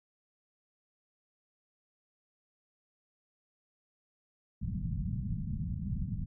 white low-pass noise, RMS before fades -35 dBFS, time 4.61-6.26 s, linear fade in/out 20 ms, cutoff 200 Hz, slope 48 dB/octave, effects none

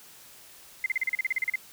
sine tone bursts, 2074 Hz, C7, 16 cents flat, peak -23 dBFS, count 13, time 0.84-1.557 s, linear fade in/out 2 ms, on 21 ms, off 37 ms, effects white hiss -51 dBFS RMS until 1.72 s

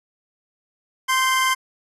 25% pulse tone pair together, 1044 / 1555.7 Hz, C6 / G6, -4 / -14 cents, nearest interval perfect fifth, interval 690 cents, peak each -14 / -21 dBFS, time 1.08-1.55 s, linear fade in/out 20 ms, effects resampled to 32000 Hz

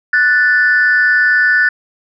sine tone pair together, 1480 / 1762.1 Hz, F#6 / A6, 0 / +2 cents, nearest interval minor third, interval 302 cents, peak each -10 dBFS, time 0.13-1.69 s, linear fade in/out 5 ms, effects tanh soft clip ceiling -3 dBFS

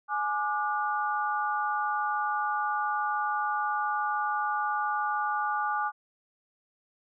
sine tone cluster, 840 / 1186 / 1447 Hz, G#5 / D6 / F#6, +19 / +17 / -39 cents, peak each -30 / -30 / -33 dBFS, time 0.08-5.92 s, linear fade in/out 50 ms, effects none

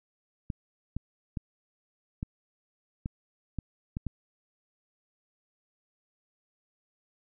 clicks, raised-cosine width 5 ms, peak -20 dBFS, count 8, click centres 0.502 / 0.966 / 1.372 / 2.229 / 3.059 / 3.587 / 3.969 / 4.067 s, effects none

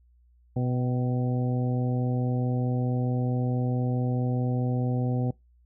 harmonic tone with a mistuned harmonic, 124.6 Hz, B2, 16 cents sharp, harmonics 1 / 2 / 3 / 4 / 5 / 6, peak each -25 / -30 / -39 / -36 / -42 / -40 dBFS, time 0.56-5.31 s, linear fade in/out 5 ms, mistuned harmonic 6, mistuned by +34 cents, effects noise-tail reverb RT60 0.2 s tail -24 dB re dry + added 60 Hz sine -57 dBFS peak until 5.65 s

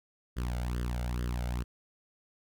sawtooth tone with flanger, 60.6 Hz, B1, 32 cents flat, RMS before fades -33 dBFS, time 0.36-1.64 s, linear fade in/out 20 ms, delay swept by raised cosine 0.61 to 1.42 ms, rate 2.3 Hz, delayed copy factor +0.75, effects none

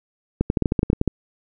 clicks, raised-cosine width 3 ms, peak -5 dBFS, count 12, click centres 0.41 / 0.501 / 0.572 / 0.623 / 0.658 / 0.721 / 0.792 / 0.831 / 0.901 / 0.931 / 1.014 / 1.077 s, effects none

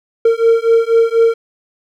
triangle beating tone pair, 455.9 / 460 Hz, A#4 / A#4, -39 / -23 cents, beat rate 4.1 Hz, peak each -10 dBFS, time 0.25-1.34 s, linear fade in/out 5 ms, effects none

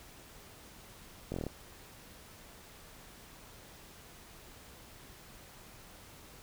slowing click train, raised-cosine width 2 ms, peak -23 dBFS, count 7, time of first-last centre 1.32-1.466 s, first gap 21 ms, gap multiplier 1.06, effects pink hiss -54 dBFS RMS until 6.42 s

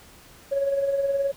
sine tone with tremolo, 554.4 Hz, C#5, in tune, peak -18 dBFS, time 0.51-1.32 s, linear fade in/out 20 ms, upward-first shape sine, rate 19 Hz, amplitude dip 50%, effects tanh soft clip ceiling -16 dBFS + pink hiss -50 dBFS RMS until 1.36 s

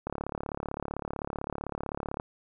click train, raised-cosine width 1 ms, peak -19 dBFS, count 77, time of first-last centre 0.07-2.199 s, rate 35.7 Hz, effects none

